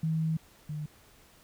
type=tone pair in turn; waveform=sine; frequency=159.9 / 151.08 Hz; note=D#3 / D3; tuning=+48 / +49 cents; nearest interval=minor second; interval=99 cents; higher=first; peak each=-26 / -33 dBFS; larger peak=first; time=0.03-0.37 / 0.69-0.86 s; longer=first; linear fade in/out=5 ms; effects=pink hiss -59 dBFS RMS until 1.43 s